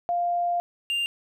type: tone pair in turn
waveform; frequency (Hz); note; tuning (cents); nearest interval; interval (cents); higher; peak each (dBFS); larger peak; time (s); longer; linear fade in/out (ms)
sine / triangle; 698.5 / 2794; F5 / F7; 0 / 0; 2 octaves; 2400; second; -22; neither; 0.09-0.6 / 0.9-1.06; first; 0
effects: none